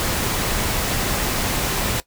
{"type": "noise", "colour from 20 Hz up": "pink", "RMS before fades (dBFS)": -22, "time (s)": [0, 2], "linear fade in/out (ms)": 0, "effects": ["noise-tail reverb RT60 0.1 s tail -17 dB re dry"]}